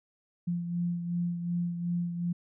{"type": "beating tone pair", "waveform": "sine", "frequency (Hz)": [173.2, 175.9], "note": ["F3", "F3"], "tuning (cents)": [-14, 13], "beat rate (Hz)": 2.7, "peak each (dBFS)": [-29, -38], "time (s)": [0.47, 2.33], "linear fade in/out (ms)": 10, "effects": []}